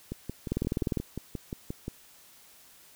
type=two click trains; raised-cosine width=3 ms; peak=-21 / -15 dBFS; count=11 / 10; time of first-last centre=0.12-1.881 / 0.52-0.972 s; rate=5.68 / 19.9 Hz; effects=white hiss -56 dBFS RMS until 2.95 s